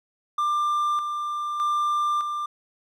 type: tone with tremolo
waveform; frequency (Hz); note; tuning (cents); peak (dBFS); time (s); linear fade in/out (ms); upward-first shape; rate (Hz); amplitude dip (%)
triangle; 1190; D6; +22; -19; 0.38-2.46; 5; square; 0.82; 45
effects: none